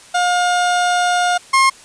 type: tone pair in turn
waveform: 30% pulse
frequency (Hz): 713 / 1070.1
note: F5 / C6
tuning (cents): +36 / +39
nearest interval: perfect fifth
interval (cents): 703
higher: second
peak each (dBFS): -11 / -7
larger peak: second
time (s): 0.14-1.38 / 1.53-1.7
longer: first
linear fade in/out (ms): 10
effects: white hiss -42 dBFS RMS until 1.84 s + resampled to 22050 Hz